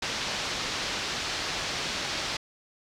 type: low-pass noise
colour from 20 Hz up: white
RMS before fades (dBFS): -32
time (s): 0.02-2.37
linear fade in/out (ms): 5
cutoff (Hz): 5400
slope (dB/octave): 24
effects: none